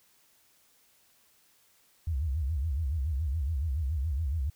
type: tone with vibrato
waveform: sine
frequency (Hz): 73.42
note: D2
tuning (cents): 0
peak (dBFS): -27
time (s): 2.07-4.5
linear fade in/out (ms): 5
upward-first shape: sine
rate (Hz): 7.1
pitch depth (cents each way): 240
effects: white hiss -65 dBFS RMS until 4.55 s